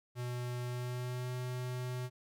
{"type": "tone with pitch glide", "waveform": "square", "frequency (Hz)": [123, 125.44], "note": ["B2", "B2"], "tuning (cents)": [-7, 27], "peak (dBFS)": -37, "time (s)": [0.15, 2.1], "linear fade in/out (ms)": 50, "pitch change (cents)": 34, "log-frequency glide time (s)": [0.64, 1.32], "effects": []}